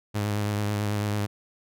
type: tone with vibrato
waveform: sawtooth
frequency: 103.83 Hz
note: G#2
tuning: in tune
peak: -21 dBFS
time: 0.14-1.27 s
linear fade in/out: 20 ms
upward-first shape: triangle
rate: 9.1 Hz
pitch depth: 33 cents each way
effects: none